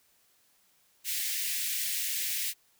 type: high-pass noise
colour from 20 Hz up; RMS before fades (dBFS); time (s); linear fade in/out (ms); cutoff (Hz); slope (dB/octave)
white; -32; 1.04-2.54; 50; 1800; 48
effects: white hiss -67 dBFS RMS until 2.79 s